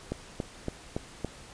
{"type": "click train", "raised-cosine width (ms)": 2, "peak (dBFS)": -17, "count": 5, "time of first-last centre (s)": [0.12, 1.247], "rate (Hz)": 3.55, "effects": ["pink hiss -49 dBFS RMS until 1.53 s", "resampled to 22050 Hz"]}